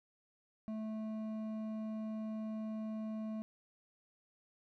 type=tone with hard clipping; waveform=sine; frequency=218 Hz; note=A3; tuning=16 cents flat; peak=-40 dBFS; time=0.68-3.42 s; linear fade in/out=0 ms; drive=8 dB; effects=none